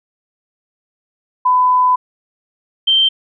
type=tone pair in turn; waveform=sine; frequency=1003 / 3133 Hz; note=B5 / G7; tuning=+26 / -2 cents; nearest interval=octave + minor sixth; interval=1972 cents; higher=second; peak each=-9 dBFS; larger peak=neither; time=1.45-1.96 / 2.87-3.09 s; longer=first; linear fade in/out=10 ms; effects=none